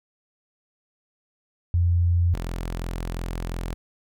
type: tone pair in turn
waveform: sine / sawtooth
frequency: 86.7 / 42.85 Hz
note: F2 / F1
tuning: -12 / -32 cents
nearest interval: octave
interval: 1220 cents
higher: first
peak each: -17 / -24 dBFS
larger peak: first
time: 1.74-2.34 / 2.34-3.74 s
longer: second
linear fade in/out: 0 ms
effects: none